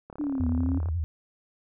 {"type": "click train", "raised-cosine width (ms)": 1, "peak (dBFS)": -28, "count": 29, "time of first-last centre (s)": [0.1, 0.887], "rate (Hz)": 35.6}
{"type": "exponential two-way sweep", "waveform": "sine", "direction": "down then up", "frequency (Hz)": [302.6, 243.8, 272], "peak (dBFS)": -26, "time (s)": [0.19, 0.79], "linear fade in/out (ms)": 10, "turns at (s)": 0.48}
{"type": "tone with vibrato", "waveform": "sine", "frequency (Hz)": 82.7, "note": "E2", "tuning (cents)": 6, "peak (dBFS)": -25, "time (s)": [0.4, 1.04], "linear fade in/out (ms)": 0, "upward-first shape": "square", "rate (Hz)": 11, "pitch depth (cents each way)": 110}
{"effects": []}